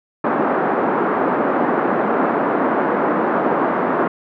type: band-pass noise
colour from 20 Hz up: pink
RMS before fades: -18 dBFS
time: 0.24-4.08 s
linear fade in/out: 5 ms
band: 230 to 1400 Hz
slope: 24 dB/octave
effects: none